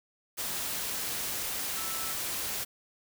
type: tone in noise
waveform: sine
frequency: 1318.5 Hz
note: E6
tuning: in tune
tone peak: -42 dBFS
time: 1.75-2.14 s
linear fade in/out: 20 ms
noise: white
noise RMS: -34 dBFS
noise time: 0.37-2.65 s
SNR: -11 dB
effects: none